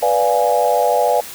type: chord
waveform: sine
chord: B diminished seventh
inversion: none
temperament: equal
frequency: 493.9 / 587.3 / 698.5 / 830.6 Hz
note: B4 / D5 / F5 / Ab5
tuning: 0 / 0 / 0 / 0 cents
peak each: -18 dBFS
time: 0.02-1.21 s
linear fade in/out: 10 ms
effects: white hiss -33 dBFS RMS until 1.34 s